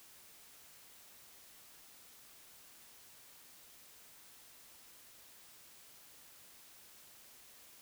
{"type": "silence", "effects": ["white hiss -59 dBFS RMS until 7.81 s"]}